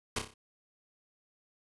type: noise with echo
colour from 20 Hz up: pink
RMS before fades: -31 dBFS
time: 0.16-0.19 s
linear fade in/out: 5 ms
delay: 30 ms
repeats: 5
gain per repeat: -6 dB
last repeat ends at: 0.34 s
effects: resampled to 24000 Hz